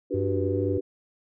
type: chord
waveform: sine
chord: G major seventh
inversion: second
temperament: just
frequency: 294 / 367.5 / 392 / 490 Hz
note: D4 / F#4 / G4 / B4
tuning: +2 / -12 / 0 / -14 cents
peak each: -30 dBFS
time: 0.1-0.81 s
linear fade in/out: 20 ms
type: tone with vibrato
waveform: triangle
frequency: 95.9 Hz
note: G2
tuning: 37 cents flat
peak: -26 dBFS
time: 0.14-0.78 s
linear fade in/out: 5 ms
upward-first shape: triangle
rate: 2.6 Hz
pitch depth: 49 cents each way
effects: none